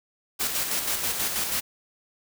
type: noise with tremolo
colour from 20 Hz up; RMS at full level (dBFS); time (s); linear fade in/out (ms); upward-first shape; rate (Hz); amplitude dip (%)
white; -26; 0.39-1.61; 20; square; 6.2; 40
effects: none

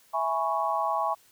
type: chord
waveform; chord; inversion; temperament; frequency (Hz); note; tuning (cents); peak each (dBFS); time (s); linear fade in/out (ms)
sine; C# minor seventh; first; equal; 659.3 / 830.6 / 987.8 / 1108.7; E5 / G#5 / B5 / C#6; 0 / 0 / 0 / 0; -31 / -29 / -32 / -29; 0.13-1.15; 20
effects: white hiss -60 dBFS RMS until 1.31 s

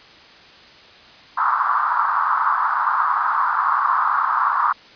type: band-pass noise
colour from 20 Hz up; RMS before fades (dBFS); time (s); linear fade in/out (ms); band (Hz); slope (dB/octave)
white; -19; 1.37-4.73; 10; 970 to 1300; 48
effects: white hiss -45 dBFS RMS until 4.95 s + resampled to 11025 Hz

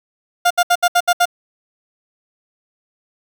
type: tone bursts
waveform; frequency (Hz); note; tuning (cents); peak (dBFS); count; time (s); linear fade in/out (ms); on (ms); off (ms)
30% pulse; 705; F5; +16; -8; 7; 0.45-1.256; 10; 56; 69
effects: none

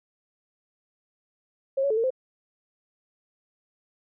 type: tone with pitch steps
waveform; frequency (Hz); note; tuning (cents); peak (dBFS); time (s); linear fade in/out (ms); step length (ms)
sine; 540 / 560 / 435.7 / 456.2 / 519; C#5 / C#5 / A4 / A#4 / C5; -45 / +18 / -17 / -37 / -14; -21; 1.77-2.105; 10; 67
effects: none

